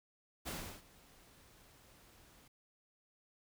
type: noise with ADSR envelope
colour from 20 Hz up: pink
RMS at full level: -41 dBFS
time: 0.45-2.48 s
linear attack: 26 ms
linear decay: 340 ms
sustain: -22 dB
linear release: 5 ms
effects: none